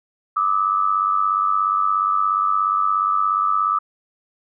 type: tone pair together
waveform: sine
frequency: 1185 / 1282 Hz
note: D6 / E6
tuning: +15 / -49 cents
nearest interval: minor second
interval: 136 cents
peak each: -19 dBFS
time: 0.36-3.79 s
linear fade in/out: 10 ms
effects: none